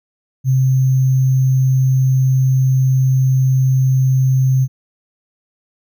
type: tone with sample-and-hold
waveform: sine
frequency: 130.81 Hz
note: C3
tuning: in tune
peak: -10 dBFS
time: 0.44-4.68 s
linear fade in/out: 50 ms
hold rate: 6300 Hz
effects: none